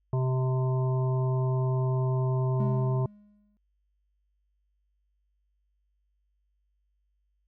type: harmonic tone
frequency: 129.3 Hz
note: C3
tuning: 20 cents flat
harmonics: 1 / 3 / 5 / 7 / 8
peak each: -24 / -34 / -38 / -41 / -42 dBFS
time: 0.13-3.06 s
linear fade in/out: 2 ms
type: tone with exponential decay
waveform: triangle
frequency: 207.4 Hz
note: G#3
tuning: 2 cents flat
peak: -26 dBFS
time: 2.6-3.57 s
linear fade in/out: 0 ms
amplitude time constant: 210 ms
effects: added 50 Hz sine -70 dBFS peak until 7.47 s